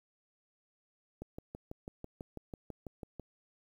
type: click train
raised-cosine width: 2 ms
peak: -29 dBFS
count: 13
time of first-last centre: 1.22-3.197 s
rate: 6.07 Hz
effects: 10-bit